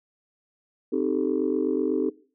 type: chord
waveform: sine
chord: A half-diminished seventh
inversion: first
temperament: equal with one note detuned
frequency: 261.6 / 309.7 / 392 / 440 Hz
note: C4 / Eb4 / G4 / A4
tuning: 0 / -8 / 0 / 0 cents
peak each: -27 dBFS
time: 0.92-2.1 s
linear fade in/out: 10 ms
effects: noise-tail reverb RT60 0.4 s tail -19 dB re dry + tanh soft clip ceiling -13 dBFS